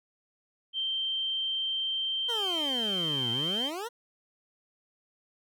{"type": "tone", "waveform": "sine", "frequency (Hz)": 3136, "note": "G7", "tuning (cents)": 0, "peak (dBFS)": -28, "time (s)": [0.73, 3.71], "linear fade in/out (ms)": 50}
{"type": "exponential two-way sweep", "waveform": "20% pulse", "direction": "down then up", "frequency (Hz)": [493.9, 112.4, 493.9], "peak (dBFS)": -29, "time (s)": [2.28, 3.89], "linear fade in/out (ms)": 20, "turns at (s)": 3.31}
{"effects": []}